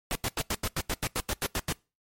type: noise bursts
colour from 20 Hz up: pink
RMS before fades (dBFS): -29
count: 13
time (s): 0.11-1.725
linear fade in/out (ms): 0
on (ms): 43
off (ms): 88
effects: noise-tail reverb RT60 0.3 s tail -25 dB re dry + MP3 64 kbps